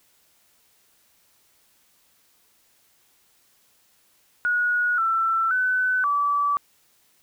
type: tone with pitch steps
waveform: sine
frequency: 1454 / 1337 / 1507 / 1153 Hz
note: F#6 / E6 / F#6 / D6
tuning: -31 / +24 / +31 / -32 cents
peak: -19 dBFS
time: 4.45-6.57 s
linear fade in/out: 0 ms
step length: 530 ms
effects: white hiss -62 dBFS RMS until 7.22 s